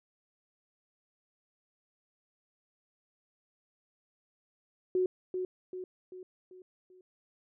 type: tone with echo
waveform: sine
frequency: 368.2 Hz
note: F#4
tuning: 8 cents flat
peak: -25 dBFS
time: 4.95-5.06 s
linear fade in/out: 2 ms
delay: 390 ms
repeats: 5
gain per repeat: -6 dB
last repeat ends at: 7.01 s
effects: none